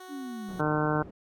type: tone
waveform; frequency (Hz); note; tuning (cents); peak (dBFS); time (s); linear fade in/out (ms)
15% pulse; 370.2; F#4; +1; -37; 0-0.61; 5
type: linear sweep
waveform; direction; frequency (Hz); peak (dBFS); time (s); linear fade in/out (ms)
sine; down; 296.5 to 171.7; -35; 0.08-0.61; 50
type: low-pass noise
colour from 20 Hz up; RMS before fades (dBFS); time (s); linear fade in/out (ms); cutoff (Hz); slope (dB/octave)
white; -45; 0.48-1.11; 10; 330; 12
type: harmonic tone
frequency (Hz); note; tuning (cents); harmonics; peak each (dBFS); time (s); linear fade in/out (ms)
151.9; D#3; -41; 1 / 2 / 3 / 4 / 5 / 6 / 7 / 8 / 9 / 10; -30 / -30 / -32 / -34 / -35 / -36 / -36 / -40 / -35 / -36; 0.59-1.03; 10
effects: none